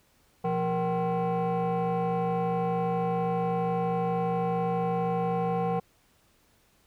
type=tone with frequency modulation; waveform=sine; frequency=468.6 Hz; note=A#4; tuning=9 cents sharp; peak=-22 dBFS; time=0.44-5.8 s; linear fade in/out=10 ms; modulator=295 Hz; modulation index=1.4; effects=tanh soft clip ceiling -24 dBFS + pink hiss -65 dBFS RMS until 6.86 s